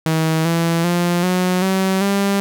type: tone with pitch steps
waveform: sawtooth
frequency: 160 / 167.08 / 174.48 / 182.21 / 190.27 / 198.7 Hz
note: D#3 / E3 / F3 / F#3 / F#3 / G3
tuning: +49 / +24 / -1 / -26 / +49 / +24 cents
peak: -11 dBFS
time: 0.06-2.4 s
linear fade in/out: 0 ms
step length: 390 ms
effects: none